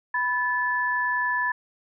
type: tone pair together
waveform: sine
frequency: 988.8 / 1735 Hz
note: B5 / A6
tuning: +2 / -25 cents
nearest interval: minor seventh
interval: 973 cents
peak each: -26 / -24 dBFS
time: 0.14-1.52 s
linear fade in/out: 5 ms
effects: none